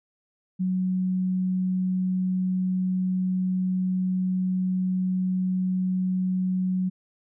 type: tone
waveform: sine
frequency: 185 Hz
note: F#3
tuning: in tune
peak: -22 dBFS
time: 0.59-6.9 s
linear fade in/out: 20 ms
effects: none